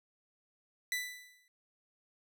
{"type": "tone with exponential decay", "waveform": "sawtooth", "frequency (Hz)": 1986, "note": "B6", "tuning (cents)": 9, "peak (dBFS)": -27, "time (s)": [0.92, 1.48], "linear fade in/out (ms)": 1, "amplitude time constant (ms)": 120, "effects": []}